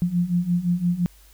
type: beating tone pair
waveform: sine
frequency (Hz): 172 / 177.8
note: F3 / F3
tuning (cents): -26 / +31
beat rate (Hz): 5.8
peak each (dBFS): -24 / -21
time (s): 0.02-1.06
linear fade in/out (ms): 0
effects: added 50 Hz sine -50 dBFS peak until 1.33 s + white hiss -55 dBFS RMS until 1.33 s